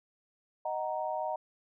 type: chord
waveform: sine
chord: D# minor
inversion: none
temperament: just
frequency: 622.3 / 746.7 / 933.4 Hz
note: D#5 / F#5 / A#5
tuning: 0 / +16 / +2 cents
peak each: -35 / -36 / -36 dBFS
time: 0.65-1.36 s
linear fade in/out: 5 ms
effects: none